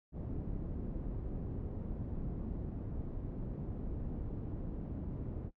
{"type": "low-pass noise", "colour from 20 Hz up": "pink", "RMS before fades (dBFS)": -40, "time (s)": [0.12, 5.51], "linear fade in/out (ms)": 50, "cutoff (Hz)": 300, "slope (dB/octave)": 12, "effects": ["noise-tail reverb RT60 0.1 s tail -21 dB re dry"]}